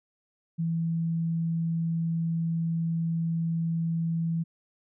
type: tone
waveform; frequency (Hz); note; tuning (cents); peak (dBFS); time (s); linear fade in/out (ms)
sine; 165.3; E3; +5; -25; 0.58-4.44; 20
effects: none